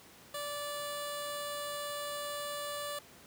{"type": "tone with notch filter", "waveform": "10% pulse", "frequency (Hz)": 582, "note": "D5", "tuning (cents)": -16, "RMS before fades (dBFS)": -39, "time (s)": [0.34, 2.99], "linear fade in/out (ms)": 5, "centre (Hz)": 2200, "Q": 1.3, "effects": ["pink hiss -56 dBFS RMS until 3.26 s", "high-pass 100 Hz 12 dB/octave"]}